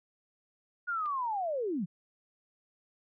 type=linear sweep; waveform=sine; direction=down; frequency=1458 to 153.2 Hz; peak=-30 dBFS; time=0.87-1.86 s; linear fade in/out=20 ms
type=clicks; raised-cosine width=0.3 ms; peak=-39 dBFS; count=2; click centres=1.058 / 1.061 s
effects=none